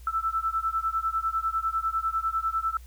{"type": "beating tone pair", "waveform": "sine", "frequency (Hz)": [1318.5, 1328.5], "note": ["E6", "E6"], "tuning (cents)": [0, 13], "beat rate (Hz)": 10, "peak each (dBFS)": -28, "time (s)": [0.07, 2.77], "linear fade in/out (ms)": 2, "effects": ["added 60 Hz sine -43 dBFS peak until 2.86 s", "white hiss -58 dBFS RMS until 2.86 s"]}